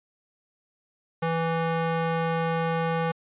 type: tone with band-pass filter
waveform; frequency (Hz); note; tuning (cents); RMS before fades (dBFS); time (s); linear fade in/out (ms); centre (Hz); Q
square; 164.81; E3; 0; -26; 1.22-3.12; 10; 880; 0.63
effects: resampled to 8000 Hz